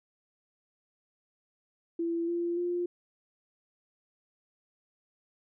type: tone with pitch steps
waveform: sine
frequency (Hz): 336.2 / 343.7 / 351.3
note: E4 / F4 / F4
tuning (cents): +34 / -28 / +10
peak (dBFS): -28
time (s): 1.99-2.86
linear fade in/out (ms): 5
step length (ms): 290
effects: none